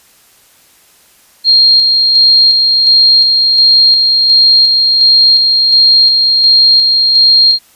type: tone with tremolo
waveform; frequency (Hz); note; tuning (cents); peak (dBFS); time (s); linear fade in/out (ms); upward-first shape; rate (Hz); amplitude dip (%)
sine; 4222; C8; +15; -3; 1.44-7.59; 50; square; 1.4; 30
effects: white hiss -46 dBFS RMS until 7.75 s + resampled to 32000 Hz